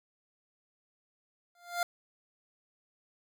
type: tone with exponential growth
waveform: 25% pulse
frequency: 698.5 Hz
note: F5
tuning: in tune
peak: -22 dBFS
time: 1.55-1.83 s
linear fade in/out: 2 ms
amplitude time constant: 59 ms
effects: none